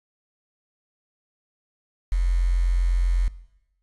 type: tone with quantisation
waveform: sine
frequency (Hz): 43.97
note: F1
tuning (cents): +13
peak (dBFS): -18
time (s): 2.12-3.28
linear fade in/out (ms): 0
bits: 7
effects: noise-tail reverb RT60 0.9 s tail -18 dB re dry + resampled to 24000 Hz